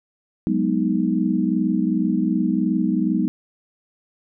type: chord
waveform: sine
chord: G# minor seventh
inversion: third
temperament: equal with one note detuned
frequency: 185 / 207.7 / 246.9 / 312.6 Hz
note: F#3 / G#3 / B3 / D#4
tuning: 0 / 0 / 0 / +8 cents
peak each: -23 dBFS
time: 0.47-3.28 s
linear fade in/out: 0 ms
effects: none